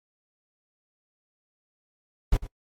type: noise with echo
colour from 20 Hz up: brown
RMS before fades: -19 dBFS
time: 2.32-2.37 s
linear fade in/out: 5 ms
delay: 100 ms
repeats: 1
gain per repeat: -15 dB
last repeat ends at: 2.47 s
effects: noise-tail reverb RT60 0.1 s tail -21 dB re dry + MP3 64 kbps